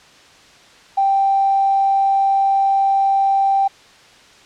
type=tone with tanh clipping; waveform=triangle; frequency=784 Hz; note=G5; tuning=in tune; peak=-12 dBFS; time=0.97-3.68 s; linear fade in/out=10 ms; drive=2 dB; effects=white hiss -46 dBFS RMS until 4.45 s + low-pass 5000 Hz 12 dB/octave